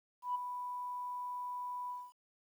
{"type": "tone with ADSR envelope", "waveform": "sine", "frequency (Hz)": 987.8, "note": "B5", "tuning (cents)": 0, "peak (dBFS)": -30, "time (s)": [0.22, 2.13], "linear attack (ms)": 130, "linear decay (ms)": 14, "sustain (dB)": -8, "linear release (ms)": 230, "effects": ["tanh soft clip ceiling -26 dBFS", "11-bit"]}